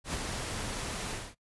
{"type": "noise with ADSR envelope", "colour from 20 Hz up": "pink", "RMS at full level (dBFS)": -33, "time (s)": [0.04, 1.35], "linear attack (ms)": 100, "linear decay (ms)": 21, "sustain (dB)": -3, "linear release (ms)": 240, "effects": ["noise-tail reverb RT60 0.1 s tail -19 dB re dry", "resampled to 24000 Hz"]}